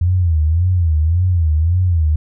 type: tone with vibrato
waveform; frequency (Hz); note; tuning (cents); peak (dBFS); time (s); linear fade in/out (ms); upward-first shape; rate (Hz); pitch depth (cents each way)
sine; 84; E2; +33; -11; 0.01-2.16; 5; sine; 1.8; 160
effects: none